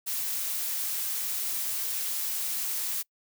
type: noise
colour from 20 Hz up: blue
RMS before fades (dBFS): -31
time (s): 0.06-3.03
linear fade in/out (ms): 20
effects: noise-tail reverb RT60 0.1 s tail -25 dB re dry